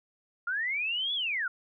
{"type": "linear two-way sweep", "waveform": "sine", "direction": "up then down", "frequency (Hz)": [1373, 3466, 1373], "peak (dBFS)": -28, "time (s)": [0.47, 1.48], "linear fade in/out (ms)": 5, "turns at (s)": 1.14, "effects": []}